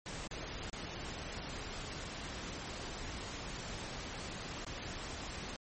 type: noise with dropouts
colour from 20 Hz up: pink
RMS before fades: -43 dBFS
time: 0.06-5.56 s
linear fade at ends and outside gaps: 0 ms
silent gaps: 0.273-0.311 / 0.699-0.73 / 4.647-4.666 s
effects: MP3 32 kbps